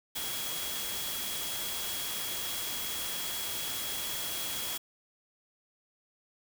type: tone in noise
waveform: sine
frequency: 3322 Hz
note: G#7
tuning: in tune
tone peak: -40 dBFS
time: 0.15-4.78 s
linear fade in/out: 10 ms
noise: white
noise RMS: -36 dBFS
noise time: 0.15-4.78 s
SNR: -7 dB
effects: none